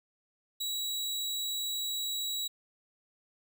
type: tone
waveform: sawtooth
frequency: 3889 Hz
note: B7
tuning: 27 cents flat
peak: -29 dBFS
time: 0.6-2.48 s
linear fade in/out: 10 ms
effects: none